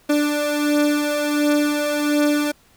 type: beating tone pair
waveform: 30% pulse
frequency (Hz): 293.7 / 295.1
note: D4 / D4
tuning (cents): 0 / +8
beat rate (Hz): 1.4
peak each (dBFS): -20 / -16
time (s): 0.09-2.52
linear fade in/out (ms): 10
effects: pink hiss -55 dBFS RMS until 2.76 s